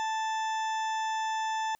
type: harmonic tone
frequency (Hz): 880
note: A5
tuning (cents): 0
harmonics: 1 / 2 / 3 / 4 / 6 / 7 / 8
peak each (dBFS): -29 / -38 / -46 / -43 / -50 / -49 / -50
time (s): 0-1.75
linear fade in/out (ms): 0
effects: white hiss -73 dBFS RMS until 1.79 s